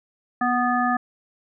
harmonic tone with a mistuned harmonic, 246.9 Hz, B3, in tune, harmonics 1 / 3 / 5 / 7, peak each -24 / -23 / -24 / -27 dBFS, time 0.41-0.97 s, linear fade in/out 5 ms, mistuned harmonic 1, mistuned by -19 cents, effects none

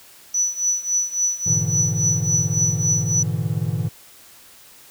sine tone with tremolo, 5940 Hz, F#8, 6 cents sharp, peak -15 dBFS, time 0.34-3.23 s, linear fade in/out 5 ms, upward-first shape triangle, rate 3.6 Hz, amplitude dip 90%
triangle chord, E dominant seventh, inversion first, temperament equal with one note detuned, 103.83 / 120.86 / 146.83 / 164.81 Hz, G#2 / B2 / D3 / E3, 0 / -37 / 0 / 0 cents, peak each -24 dBFS, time 1.46-3.89 s, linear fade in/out 10 ms
effects white hiss -47 dBFS RMS until 4.9 s

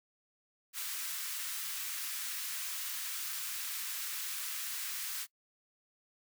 white high-pass noise, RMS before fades -39 dBFS, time 0.73-5.27 s, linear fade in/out 50 ms, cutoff 1200 Hz, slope 24 dB/octave, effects noise-tail reverb RT60 0.1 s tail -22 dB re dry

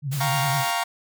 sine tone with vibrato, 138.59 Hz, C#3, in tune, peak -24 dBFS, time 0.02-0.65 s, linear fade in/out 50 ms, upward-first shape triangle, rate 9.8 Hz, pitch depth 140 cents each way
white noise, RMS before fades -34 dBFS, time 0.11-0.72 s, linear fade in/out 20 ms
sawtooth chord, G half-diminished seventh, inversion third, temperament equal, 698.5 / 784 / 932.3 / 1108.7 Hz, F5 / G5 / Bb5 / Db6, 0 / 0 / 0 / 0 cents, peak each -23 / -28 / -23 / -27 dBFS, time 0.2-0.84 s, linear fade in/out 10 ms
effects none

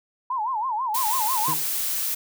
sine tone with vibrato, 947 Hz, A#5, 27 cents sharp, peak -23 dBFS, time 0.3-1.54 s, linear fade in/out 5 ms, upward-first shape sine, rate 6.1 Hz, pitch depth 210 cents each way
blue noise, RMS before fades -26 dBFS, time 0.94-2.15 s, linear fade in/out 10 ms
25% pulse tone with exponential decay, 155.56 Hz, D#3, in tune, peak -24 dBFS, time 1.48-1.72 s, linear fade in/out 2 ms, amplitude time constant 52 ms
effects none

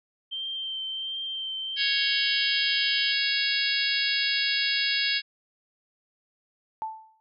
sine tone with vibrato, 3136 Hz, G7, in tune, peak -30 dBFS, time 0.31-3.13 s, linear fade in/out 20 ms, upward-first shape triangle, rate 1.4 Hz, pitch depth 19 cents each way
harmonic tone, 554.4 Hz, C#5, in tune, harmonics 3 / 4 / 5 / 6 / 7 / 8 / 9, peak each -31 / -31 / -31 / -31 / -31 / -31 / -31 dBFS, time 1.76-5.22 s, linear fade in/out 50 ms
sine tone with exponential decay, 880 Hz, A5, in tune, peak -26 dBFS, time 6.82-7.2 s, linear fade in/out 0 ms, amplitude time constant 82 ms
effects none

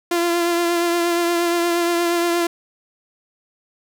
sawtooth tone with vibrato, 343.6 Hz, F4, 28 cents flat, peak -13 dBFS, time 0.11-2.47 s, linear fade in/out 5 ms, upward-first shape triangle, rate 8.5 Hz, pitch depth 27 cents each way, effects none

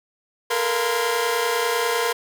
sawtooth tone cluster, 442.2 / 472.3 / 698 / 1030 / 1635 Hz, A4 / A#4 / F5 / C6 / G#6, +9 / +23 / -1 / -28 / -28 cents, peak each -25 / -19 / -27 / -23 / -27 dBFS, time 0.5-2.13 s, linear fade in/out 10 ms, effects none

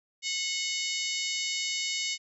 harmonic tone with a mistuned harmonic, 741 Hz, F#5, 2 cents sharp, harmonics 3 / 4 / 5 / 6 / 7 / 8 / 9 / 10, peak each -35 / -36 / -37 / -38 / -38 / -39 / -40 / -40 dBFS, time 0.22-2.18 s, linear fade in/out 50 ms, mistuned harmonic 3, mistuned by -33 cents, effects none

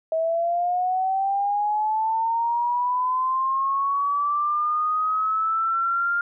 sine linear sweep, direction up, 640 to 1405 Hz, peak -20 dBFS, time 0.12-6.21 s, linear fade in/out 2 ms, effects none

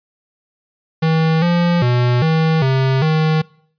square tone with pitch steps, 160.5 / 173.2 / 122.6 / 160.1 / 132.8 / 157.1 Hz, E3 / F3 / B2 / D#3 / C3 / D#3, -46 / -14 / -12 / +50 / +26 / +17 cents, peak -13 dBFS, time 1.02-3.42 s, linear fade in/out 10 ms, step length 400 ms, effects noise-tail reverb RT60 0.6 s tail -24 dB re dry + resampled to 11025 Hz

